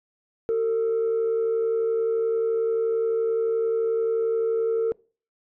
sine tone pair together, 381.2 / 452.7 Hz, G4 / A4, -48 / +49 cents, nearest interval minor third, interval 297 cents, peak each -30 / -19 dBFS, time 0.49-4.92 s, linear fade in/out 0 ms, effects noise-tail reverb RT60 0.4 s tail -25 dB re dry + tanh soft clip ceiling -18 dBFS

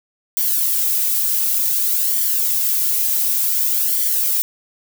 violet noise with flanger, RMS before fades -18 dBFS, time 0.37-4.42 s, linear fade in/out 0 ms, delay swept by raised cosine 0.76 to 2.66 ms, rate 0.55 Hz, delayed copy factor -0.6, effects none

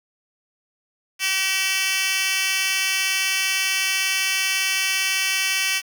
10% pulse tone with high-pass filter, 382.1 Hz, G4, 44 cents flat, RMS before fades -22 dBFS, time 1.19-5.82 s, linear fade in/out 50 ms, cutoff 2900 Hz, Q 2, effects 7-bit

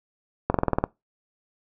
slowing click train, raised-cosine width 1 ms, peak -6 dBFS, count 8, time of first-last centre 0.5-0.84 s, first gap 43 ms, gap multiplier 1.04, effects noise-tail reverb RT60 0.2 s tail -23 dB re dry

